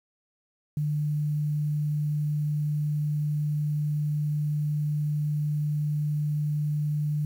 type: tone with quantisation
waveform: sine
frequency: 149.1 Hz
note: D3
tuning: 27 cents sharp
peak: -24 dBFS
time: 0.77-7.25 s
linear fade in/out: 2 ms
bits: 9
effects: none